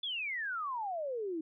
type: exponential sweep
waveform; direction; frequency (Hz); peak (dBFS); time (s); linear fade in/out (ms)
sine; down; 3507 to 307.5; -34; 0.03-1.41; 5
effects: none